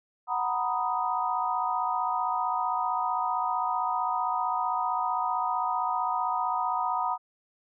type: chord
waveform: sine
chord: B major seventh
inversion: second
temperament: equal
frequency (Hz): 740 / 932.3 / 987.8 / 1244.5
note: F#5 / A#5 / B5 / D#6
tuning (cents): 0 / 0 / 0 / 0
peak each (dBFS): -31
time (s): 0.27-7.18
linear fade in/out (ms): 50
effects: none